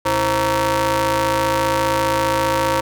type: ring-modulated tone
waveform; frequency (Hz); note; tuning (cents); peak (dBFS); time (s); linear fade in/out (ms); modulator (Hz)
sawtooth; 201; G3; +44; -9; 0.05-2.81; 10; 731
effects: none